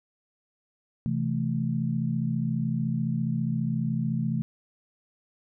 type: chord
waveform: sine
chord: A minor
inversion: first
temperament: equal with one note detuned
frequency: 130.44 / 164.81 / 220 Hz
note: C3 / E3 / A3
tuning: -5 / 0 / 0 cents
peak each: -29 dBFS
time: 1.06-4.42 s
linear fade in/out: 0 ms
effects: none